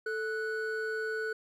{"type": "tone pair together", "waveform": "triangle", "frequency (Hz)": [439.6, 1480], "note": ["A4", "F#6"], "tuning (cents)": [-2, 0], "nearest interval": "octave + major sixth", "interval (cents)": 2102, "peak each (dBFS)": [-32, -33], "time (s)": [0.06, 1.33], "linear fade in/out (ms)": 5, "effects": []}